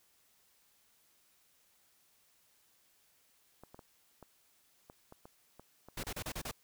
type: clicks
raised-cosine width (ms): 1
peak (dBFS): -37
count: 10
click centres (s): 3.636 / 3.745 / 3.792 / 4.227 / 4.899 / 5.124 / 5.255 / 5.596 / 5.886 / 6.037
type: noise bursts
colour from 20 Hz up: pink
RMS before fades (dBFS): -40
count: 6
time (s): 5.97-6.513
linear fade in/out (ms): 5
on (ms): 63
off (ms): 33
effects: white hiss -70 dBFS RMS until 6.63 s